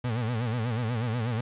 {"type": "tone with vibrato", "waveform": "35% pulse", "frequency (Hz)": 116.54, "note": "A#2", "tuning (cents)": 0, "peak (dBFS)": -25, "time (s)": [0.04, 1.41], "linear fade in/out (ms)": 5, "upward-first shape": "sine", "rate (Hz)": 8.2, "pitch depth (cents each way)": 130, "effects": ["resampled to 8000 Hz", "9-bit"]}